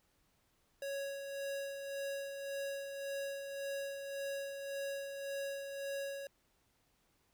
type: tone with tremolo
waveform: square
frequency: 554.4 Hz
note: C#5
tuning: in tune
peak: -38 dBFS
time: 0.82-6.27 s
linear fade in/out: 2 ms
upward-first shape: sine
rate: 1.8 Hz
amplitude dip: 45%
effects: pink hiss -75 dBFS RMS until 7.33 s